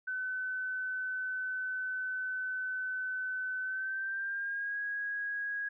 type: tone with pitch glide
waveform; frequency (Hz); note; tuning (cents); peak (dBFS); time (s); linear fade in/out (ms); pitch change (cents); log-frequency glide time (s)
sine; 1514 to 1651; F#6 to G#6; +39 to -11; -33; 0.07-5.69; 10; +150; 3.61-4.79
effects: none